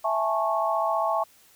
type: chord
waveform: sine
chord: A major seventh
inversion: second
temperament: just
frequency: 660 / 825 / 880 / 1100 Hz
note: E5 / G#5 / A5 / C#6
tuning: +2 / -12 / 0 / -14 cents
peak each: -26 / -30 / -29 / -27 dBFS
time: 0.04-1.24 s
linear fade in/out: 10 ms
effects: white hiss -57 dBFS RMS until 1.55 s